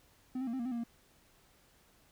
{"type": "tone with pitch steps", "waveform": "triangle", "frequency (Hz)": [255.5, 264.8, 231.5, 263.3, 235.2, 258.5, 236.1, 233.2], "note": ["C4", "C4", "A#3", "C4", "A#3", "C4", "A#3", "A#3"], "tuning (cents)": [-41, 21, -12, 11, 16, -21, 22, 1], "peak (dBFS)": -32, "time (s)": [0.35, 0.838], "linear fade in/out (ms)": 5, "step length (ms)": 61, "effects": ["pink hiss -66 dBFS RMS until 2.11 s"]}